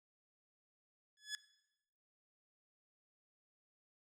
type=tone with exponential growth; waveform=15% pulse; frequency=1703 Hz; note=G#6; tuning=43 cents sharp; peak=-30 dBFS; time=1.17-1.35 s; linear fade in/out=1 ms; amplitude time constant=39 ms; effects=noise-tail reverb RT60 0.9 s tail -18 dB re dry + low-pass 11000 Hz 12 dB/octave